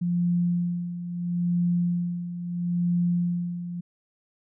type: tone with tremolo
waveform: sine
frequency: 174.61 Hz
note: F3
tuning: in tune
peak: -20 dBFS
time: 0.01-3.81 s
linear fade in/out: 10 ms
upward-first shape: sine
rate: 0.75 Hz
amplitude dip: 70%
effects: none